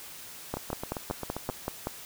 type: two click trains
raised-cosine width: 1 ms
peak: -16 / -19 dBFS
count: 8 / 8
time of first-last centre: 0.54-1.871 / 0.57-1.498 s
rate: 5.26 / 7.54 Hz
effects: white hiss -45 dBFS RMS until 2.05 s